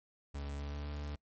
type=tone with pitch glide; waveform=40% pulse; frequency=71.1 to 73.18 Hz; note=C#2 to D2; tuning=+45 to -6 cents; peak=-38 dBFS; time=0.34-1.16 s; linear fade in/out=10 ms; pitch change=+49 cents; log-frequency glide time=0.52-0.89 s; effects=noise-tail reverb RT60 0.1 s tail -23 dB re dry + MP3 32 kbps